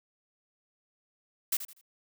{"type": "noise with echo", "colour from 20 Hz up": "blue", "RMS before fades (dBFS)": -28, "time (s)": [1.52, 1.57], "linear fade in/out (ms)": 5, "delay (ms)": 81, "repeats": 3, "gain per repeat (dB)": -11, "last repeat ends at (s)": 1.813, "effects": []}